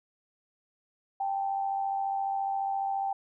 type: tone pair together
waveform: sine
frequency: 785.5 / 880 Hz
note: G5 / A5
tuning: +3 / 0 cents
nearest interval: major second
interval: 197 cents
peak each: -28 / -38 dBFS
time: 1.2-3.13 s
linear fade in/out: 5 ms
effects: none